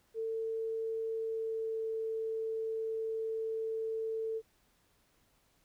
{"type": "tone with pitch glide", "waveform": "sine", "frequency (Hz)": [448, 445.2], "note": ["A4", "A4"], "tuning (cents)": [31, 20], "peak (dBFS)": -33, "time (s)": [0.14, 4.42], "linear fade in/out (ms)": 50, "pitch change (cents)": -11, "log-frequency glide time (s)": [1.14, 1.83], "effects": ["pink hiss -71 dBFS RMS until 5.64 s"]}